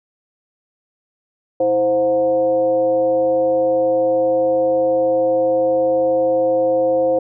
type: tone with frequency modulation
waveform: sine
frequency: 523.3 Hz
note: C5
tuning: in tune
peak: -13 dBFS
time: 1.6-7.19 s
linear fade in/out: 5 ms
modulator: 199 Hz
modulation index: 0.61
effects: none